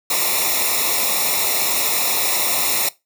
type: noise with comb filter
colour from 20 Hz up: white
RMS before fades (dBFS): -19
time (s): 0.1-2.89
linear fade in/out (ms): 5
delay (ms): 0.64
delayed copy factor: -1
effects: noise-tail reverb RT60 0.2 s tail -19 dB re dry